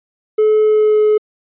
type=tone with pitch glide; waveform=triangle; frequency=430 to 425.8 Hz; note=A4 to G#4; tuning=-40 to +43 cents; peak=-6 dBFS; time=0.38-1.18 s; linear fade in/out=10 ms; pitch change=-17 cents; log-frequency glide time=0.62-1.01 s; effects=tanh soft clip ceiling -4 dBFS + resampled to 8000 Hz